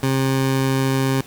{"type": "tone", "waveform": "20% pulse", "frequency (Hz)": 133.7, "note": "C3", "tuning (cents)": 38, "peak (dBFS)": -12, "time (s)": [0.03, 1.21], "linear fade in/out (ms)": 2, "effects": ["pink hiss -43 dBFS RMS until 1.26 s"]}